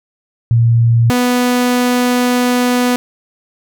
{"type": "tone pair in turn", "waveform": ["sine", "sawtooth"], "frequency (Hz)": [116.54, 246.9], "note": ["A#2", "B3"], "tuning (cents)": [0, 0], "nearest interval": "octave + minor second", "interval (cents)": 1300, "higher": "second", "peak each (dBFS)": -7, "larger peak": "neither", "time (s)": [[0.51, 1.1], [1.1, 2.96]], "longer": "second", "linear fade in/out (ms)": 0, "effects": []}